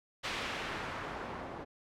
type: noise with low-pass filter sweep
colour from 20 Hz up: white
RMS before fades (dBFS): -40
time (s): 0.23-1.65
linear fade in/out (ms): 20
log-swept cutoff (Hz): 3200 to 760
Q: 0.91
effects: none